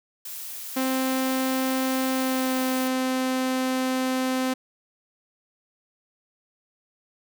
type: noise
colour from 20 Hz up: blue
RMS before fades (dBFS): -36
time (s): 0.25-2.88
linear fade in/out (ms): 5
type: tone with pitch glide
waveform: sawtooth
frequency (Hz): 261.6 to 258.6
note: C4 to C4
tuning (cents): 0 to -20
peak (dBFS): -19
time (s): 0.76-4.54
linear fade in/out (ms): 10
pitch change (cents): -20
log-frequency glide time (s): 2.1-2.62
effects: none